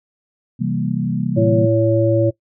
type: chord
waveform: sine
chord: C dominant seventh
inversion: none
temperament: equal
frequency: 130.81 / 164.81 / 196 / 233.1 Hz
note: C3 / E3 / G3 / Bb3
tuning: 0 / 0 / 0 / 0 cents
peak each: -23 dBFS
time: 0.59-1.67 s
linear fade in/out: 20 ms
type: harmonic tone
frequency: 112.3 Hz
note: A2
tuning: 36 cents sharp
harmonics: 1 / 3 / 5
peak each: -17 / -17 / -16 dBFS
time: 1.36-2.31 s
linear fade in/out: 20 ms
effects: noise-tail reverb RT60 0.1 s tail -19 dB re dry